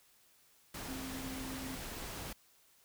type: tone in noise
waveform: sine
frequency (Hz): 262.7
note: C4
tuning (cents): +7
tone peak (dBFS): -43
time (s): 0.88-1.76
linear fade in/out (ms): 5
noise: pink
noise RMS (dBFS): -44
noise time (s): 0.74-2.33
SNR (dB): -2
effects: white hiss -67 dBFS RMS until 2.84 s